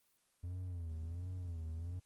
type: tone with vibrato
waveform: triangle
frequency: 85.8 Hz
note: F2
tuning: 30 cents flat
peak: -38 dBFS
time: 0.43-2 s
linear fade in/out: 10 ms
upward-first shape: sine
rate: 1.4 Hz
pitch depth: 120 cents each way
effects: white hiss -75 dBFS RMS until 2.05 s + Opus 24 kbps